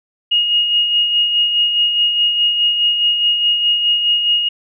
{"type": "tone with tremolo", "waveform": "sine", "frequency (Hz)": 2868, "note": "F7", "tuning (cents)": 45, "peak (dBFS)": -10, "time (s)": [0.31, 4.49], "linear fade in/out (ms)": 10, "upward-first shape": "sine", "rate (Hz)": 4.8, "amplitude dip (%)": 45, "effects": []}